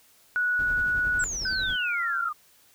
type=tone; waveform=sine; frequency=1468 Hz; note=F#6; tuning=14 cents flat; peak=-22 dBFS; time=0.36-1.24 s; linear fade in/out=0 ms
type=noise with tremolo; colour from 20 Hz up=brown; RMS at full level=-36 dBFS; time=0.59-1.76 s; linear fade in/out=2 ms; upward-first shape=sine; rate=11 Hz; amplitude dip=55%
type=exponential sweep; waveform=sine; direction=down; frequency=7970 to 1174.7 Hz; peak=-29 dBFS; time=1.19-2.33 s; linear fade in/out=10 ms
type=tone with pitch glide; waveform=sine; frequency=1526 to 1383.3 Hz; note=G6 to F6; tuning=-47 to -17 cents; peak=-26 dBFS; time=1.45-2.29 s; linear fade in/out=5 ms; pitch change=-170 cents; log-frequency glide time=1.66-2.02 s
effects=white hiss -59 dBFS RMS until 2.74 s